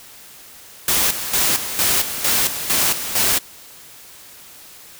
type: noise with tremolo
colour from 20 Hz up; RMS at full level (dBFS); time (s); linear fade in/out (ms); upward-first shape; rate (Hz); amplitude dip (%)
white; -17; 0.88-3.39; 2; square; 2.2; 65
effects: white hiss -42 dBFS RMS until 4.99 s